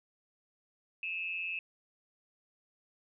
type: tone with amplitude modulation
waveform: sine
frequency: 2600 Hz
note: E7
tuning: 24 cents flat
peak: -31 dBFS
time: 1.03-1.59 s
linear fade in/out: 2 ms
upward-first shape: sine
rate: 178 Hz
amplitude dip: 70%
effects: none